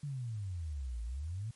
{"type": "exponential two-way sweep", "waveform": "sine", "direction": "down then up", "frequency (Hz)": [149.6, 54.9, 117.8], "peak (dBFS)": -36, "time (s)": [0.03, 1.51], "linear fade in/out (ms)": 5, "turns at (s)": 1.03, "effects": ["white hiss -64 dBFS RMS until 1.55 s", "MP3 48 kbps"]}